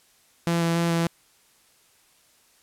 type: tone with vibrato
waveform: sawtooth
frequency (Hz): 168.4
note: E3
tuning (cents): +37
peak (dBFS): -17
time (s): 0.47-1.07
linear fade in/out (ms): 0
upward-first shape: square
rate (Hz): 3.5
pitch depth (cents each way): 10
effects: white hiss -60 dBFS RMS until 2.62 s + low-pass 12000 Hz 12 dB/octave